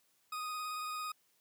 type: tone with vibrato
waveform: 40% pulse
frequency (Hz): 1244.5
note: D#6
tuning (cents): 0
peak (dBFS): -37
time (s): 0.32-1.12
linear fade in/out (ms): 5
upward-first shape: square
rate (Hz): 18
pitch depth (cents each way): 13
effects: white hiss -73 dBFS RMS until 1.4 s + high-pass 100 Hz 12 dB/octave